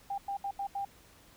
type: tone bursts at uneven times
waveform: sine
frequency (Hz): 796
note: G5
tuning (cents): +26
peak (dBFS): -32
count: 5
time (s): 0.1-0.18 / 0.28-0.37 / 0.44-0.51 / 0.59-0.67 / 0.75-0.85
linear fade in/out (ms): 5
effects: pink hiss -59 dBFS RMS until 1.36 s